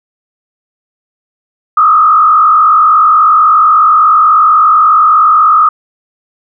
sine tone with frequency modulation, 1244.5 Hz, D#6, in tune, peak -3 dBFS, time 1.77-5.69 s, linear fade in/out 5 ms, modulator 48.2 Hz, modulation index 1.1, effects none

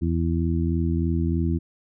harmonic tone, 83.2 Hz, E2, 17 cents sharp, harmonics 1 / 2 / 3 / 4, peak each -23 / -26 / -28 / -29 dBFS, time 0.01-1.59 s, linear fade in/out 20 ms, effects none

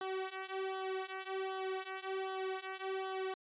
sawtooth tone with flanger, 380.7 Hz, F#4, 49 cents sharp, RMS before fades -40 dBFS, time 0.01-3.34 s, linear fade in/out 2 ms, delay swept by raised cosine 0.42 to 2.92 ms, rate 1.3 Hz, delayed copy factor -0.9, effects resampled to 8000 Hz

